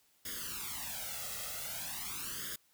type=noise with flanger; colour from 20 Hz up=white; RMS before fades=-41 dBFS; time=0.25-2.56 s; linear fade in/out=5 ms; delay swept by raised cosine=0.59 to 1.54 ms; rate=0.44 Hz; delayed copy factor=+0.95; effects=white hiss -70 dBFS RMS until 2.73 s